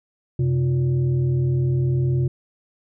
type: tone with frequency modulation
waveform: sine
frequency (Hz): 130.81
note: C3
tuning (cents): 0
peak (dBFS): -17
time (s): 0.39-2.28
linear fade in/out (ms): 5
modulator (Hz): 222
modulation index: 0.54
effects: none